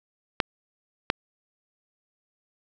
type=clicks; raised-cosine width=0.3 ms; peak=-4 dBFS; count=2; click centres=0.402 / 1.101 s; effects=none